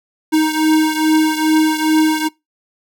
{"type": "beating tone pair", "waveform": "square", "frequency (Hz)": [312.2, 314.6], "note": ["D#4", "D#4"], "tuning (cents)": [6, 19], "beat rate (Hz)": 2.4, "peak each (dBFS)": [-14, -18], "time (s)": [0.32, 2.29], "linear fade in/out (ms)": 20, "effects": ["noise-tail reverb RT60 0.2 s tail -24 dB re dry"]}